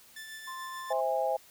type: tone with tremolo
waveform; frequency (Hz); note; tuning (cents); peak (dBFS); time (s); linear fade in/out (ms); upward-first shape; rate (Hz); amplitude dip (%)
sawtooth; 1760; A6; 0; -37; 0.16-0.93; 5; triangle; 6.9; 40
type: tone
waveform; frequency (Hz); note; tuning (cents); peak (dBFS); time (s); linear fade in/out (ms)
sine; 1046.5; C6; 0; -39; 0.47-1.01; 10
type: chord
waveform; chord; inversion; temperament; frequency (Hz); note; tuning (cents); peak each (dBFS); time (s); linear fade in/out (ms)
sine; C augmented; none; just; 523.3 / 654.1 / 817.6; C5 / E5 / G#5; 0 / -14 / -27; -31; 0.9-1.37; 10
effects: white hiss -57 dBFS RMS until 1.5 s